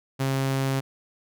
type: tone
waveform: sawtooth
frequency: 134.7 Hz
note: C#3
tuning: 49 cents flat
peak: -19 dBFS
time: 0.19-0.81 s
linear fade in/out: 20 ms
effects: none